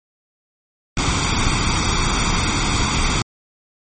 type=noise with comb filter; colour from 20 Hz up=pink; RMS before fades=-18 dBFS; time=0.97-3.22 s; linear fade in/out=2 ms; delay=0.86 ms; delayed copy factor=+0.65; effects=MP3 32 kbps